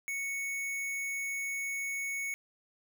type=tone; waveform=square; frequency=2217 Hz; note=C#7; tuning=in tune; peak=-34 dBFS; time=0.08-2.34 s; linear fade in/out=0 ms; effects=none